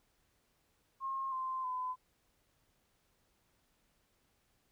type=tone with pitch steps; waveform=sine; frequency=1073 / 1042.5 / 1012.8 Hz; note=C6 / C6 / B5; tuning=+43 / -7 / +43 cents; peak=-35 dBFS; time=1-1.96 s; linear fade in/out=50 ms; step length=320 ms; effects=pink hiss -75 dBFS RMS until 4.71 s